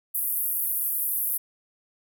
pink band-pass noise, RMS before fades -27 dBFS, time 0.14-1.38 s, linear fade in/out 10 ms, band 11000 to 16000 Hz, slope 48 dB/octave, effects none

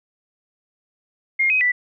sine tone with pitch steps, 2129 / 2523 / 1974 Hz, C7 / D#7 / B6, +30 / +23 / -1 cents, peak -15 dBFS, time 1.39-1.72 s, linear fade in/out 10 ms, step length 110 ms, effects none

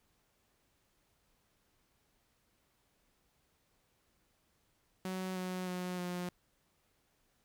sawtooth tone with pitch steps, 186.5 / 183.72 / 180.98 / 178.28 Hz, F#3 / F#3 / F#3 / F3, +14 / -12 / -38 / +36 cents, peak -33 dBFS, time 5.05-6.29 s, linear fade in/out 2 ms, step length 310 ms, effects pink hiss -75 dBFS RMS until 7.44 s

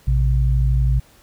sine tone pair together, 57.56 / 130 Hz, A#1 / C3, -21 / -11 cents, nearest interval octave + major second, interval 1410 cents, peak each -15 / -19 dBFS, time 0.07-1 s, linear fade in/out 10 ms, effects pink hiss -52 dBFS RMS until 1.22 s

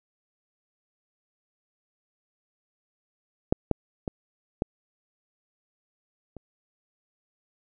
clicks, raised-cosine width 2 ms, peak -6 / -8 / -16 / -11 / -27 dBFS, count 5, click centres 3.525 / 3.713 / 4.078 / 4.621 / 6.367 s, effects none

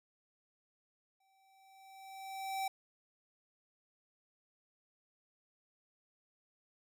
square tone with exponential growth, 773 Hz, G5, 24 cents flat, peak -34 dBFS, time 1.2-2.68 s, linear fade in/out 5 ms, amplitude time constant 320 ms, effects none

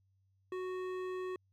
sine tone with hard clipping, 369.4 Hz, F#4, 3 cents flat, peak -39 dBFS, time 0.52-1.36 s, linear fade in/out 2 ms, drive 13 dB, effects added 96 Hz sine -70 dBFS peak until 1.52 s

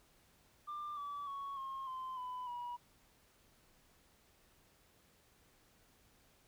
sine tone with pitch steps, 1191 / 1150.4 / 1111.2 / 1073.4 / 1036.8 / 1001.5 / 967.4 Hz, D6 / D6 / C#6 / C6 / C6 / B5 / B5, +24 / -36 / +4 / +44 / -16 / +24 / -36 cents, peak -39 dBFS, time 0.67-2.77 s, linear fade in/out 20 ms, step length 300 ms, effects tanh soft clip ceiling -39 dBFS + pink hiss -69 dBFS RMS until 6.47 s

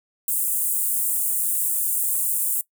pink high-pass noise, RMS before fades -23 dBFS, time 0.28-2.61 s, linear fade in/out 2 ms, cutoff 8300 Hz, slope 48 dB/octave, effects noise-tail reverb RT60 0.1 s tail -20 dB re dry

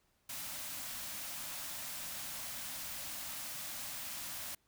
white band-stop noise, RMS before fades -43 dBFS, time 0.29-4.55 s, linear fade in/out 5 ms, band 320 to 520 Hz, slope 96 dB/octave, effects pink hiss -75 dBFS RMS until 4.67 s

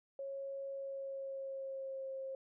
sine tone with pitch glide, 548 to 534.2 Hz, C#5 to C5, -20 to +36 cents, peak -40 dBFS, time 0.19-2.35 s, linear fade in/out 2 ms, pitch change -44 cents, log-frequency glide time 0.71-2.1 s, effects none

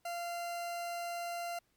40% pulse tone, 691 Hz, F5, 19 cents flat, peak -36 dBFS, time 0.05-1.59 s, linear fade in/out 5 ms, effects pink hiss -75 dBFS RMS until 1.76 s + MP3 96 kbps

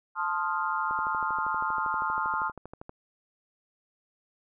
sine chord, F dominant seventh, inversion first, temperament equal, 880 / 1046.5 / 1244.5 / 1396.9 Hz, A5 / C6 / Eb6 / F6, 0 / 0 / 0 / 0 cents, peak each -32 dBFS, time 0.15-2.52 s, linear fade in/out 50 ms
click train, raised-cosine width 1 ms, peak -27 dBFS, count 26, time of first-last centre 0.91-2.894 s, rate 12.6 Hz
effects none

